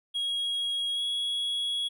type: tone with pitch glide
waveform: triangle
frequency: 3298 to 3340 Hz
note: G#7 to G#7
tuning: -13 to +9 cents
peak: -26 dBFS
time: 0.14-1.89 s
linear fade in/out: 20 ms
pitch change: +22 cents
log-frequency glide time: 0.93-1.02 s
effects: none